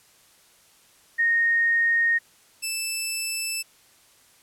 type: tone pair in turn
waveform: sine / 10% pulse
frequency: 1854 / 2640 Hz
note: A#6 / E7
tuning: -10 / +2 cents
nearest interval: tritone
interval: 612 cents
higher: second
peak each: -18 / -17 dBFS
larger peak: second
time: 1.18-2.19 / 2.62-3.63 s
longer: neither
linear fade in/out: 20 ms
effects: white hiss -57 dBFS RMS until 4.42 s + low-pass 12000 Hz 12 dB/octave